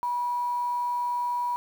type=tone with quantisation; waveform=sine; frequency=971 Hz; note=B5; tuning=30 cents flat; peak=-25 dBFS; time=0.03-1.56 s; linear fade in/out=0 ms; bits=8; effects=none

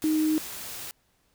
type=tone in noise; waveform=sine; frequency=311.1 Hz; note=D#4; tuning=in tune; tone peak=-21 dBFS; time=0.04-0.38 s; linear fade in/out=0 ms; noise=white; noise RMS=-38 dBFS; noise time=0.02-0.91 s; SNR=+14 dB; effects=pink hiss -68 dBFS RMS until 1.34 s

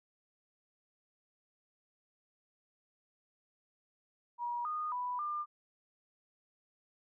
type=tone with pitch steps; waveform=sine; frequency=958 / 1229 / 988 / 1199 Hz; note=A#5 / D#6 / B5 / D6; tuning=+47 / -22 / 0 / +36 cents; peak=-34 dBFS; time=4.38-5.46 s; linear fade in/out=50 ms; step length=270 ms; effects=none

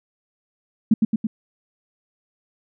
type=tone with echo; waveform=sine; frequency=220 Hz; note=A3; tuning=in tune; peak=-10 dBFS; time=0.91-0.94 s; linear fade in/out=5 ms; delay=110 ms; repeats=3; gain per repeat=-3 dB; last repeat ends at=1.27 s; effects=none

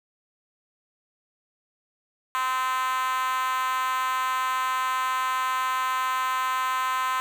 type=tone with high-pass filter; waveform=5% pulse; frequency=258.2 Hz; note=C4; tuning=23 cents flat; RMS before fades=-26 dBFS; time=2.35-7.2 s; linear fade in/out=0 ms; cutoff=1100 Hz; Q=9.9; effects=none

